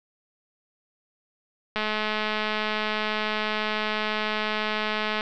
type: click train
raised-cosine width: 0.3 ms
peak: -11 dBFS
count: 739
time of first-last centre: 1.76-5.209 s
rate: 214 Hz
effects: low-pass 5000 Hz 12 dB/octave